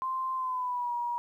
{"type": "tone with pitch glide", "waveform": "sine", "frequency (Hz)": [1044, 957.4], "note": ["C6", "A#5"], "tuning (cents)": [-4, 46], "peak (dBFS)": -29, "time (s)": [0.02, 1.18], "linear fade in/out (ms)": 0, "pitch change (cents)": -150, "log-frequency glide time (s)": [0.35, 0.93], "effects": ["11-bit"]}